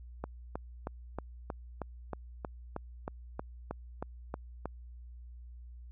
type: click train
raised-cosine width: 1 ms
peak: -22 dBFS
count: 15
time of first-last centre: 0.24-4.656 s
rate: 3.17 Hz
effects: added 60 Hz sine -46 dBFS peak until 5.91 s